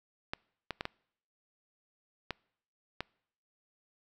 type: clicks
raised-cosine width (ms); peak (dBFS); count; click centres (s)
0.3; -18; 6; 0.335 / 0.707 / 0.809 / 0.854 / 2.307 / 3.006
effects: noise-tail reverb RT60 0.7 s tail -26 dB re dry